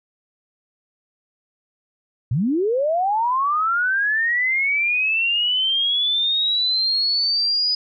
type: linear sweep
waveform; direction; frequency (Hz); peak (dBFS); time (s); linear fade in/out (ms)
sine; up; 102.8 to 4978; -17; 2.31-7.75; 5
effects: none